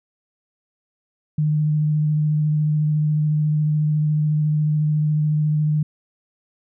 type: tone with vibrato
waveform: sine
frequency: 151.9 Hz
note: D#3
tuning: 41 cents flat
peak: -16 dBFS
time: 1.38-5.83 s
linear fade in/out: 5 ms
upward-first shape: sine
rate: 14 Hz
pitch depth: 14 cents each way
effects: none